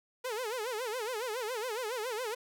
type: tone with vibrato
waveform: sawtooth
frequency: 466.2 Hz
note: A#4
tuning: in tune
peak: -30 dBFS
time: 0.24-2.35 s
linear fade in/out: 10 ms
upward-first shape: sine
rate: 7.2 Hz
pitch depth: 190 cents each way
effects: none